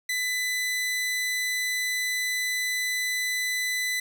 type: tone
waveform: sawtooth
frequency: 2000 Hz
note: B6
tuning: 21 cents sharp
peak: -22 dBFS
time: 0.09-4 s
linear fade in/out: 5 ms
effects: none